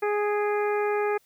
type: harmonic tone with a mistuned harmonic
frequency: 415.3 Hz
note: G#4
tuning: in tune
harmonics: 1 / 2 / 3 / 4 / 5 / 6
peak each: -24 / -30 / -34 / -36 / -38 / -40 dBFS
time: 0.02-1.18 s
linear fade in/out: 10 ms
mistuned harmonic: 6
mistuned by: -44 cents
effects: white hiss -64 dBFS RMS until 1.25 s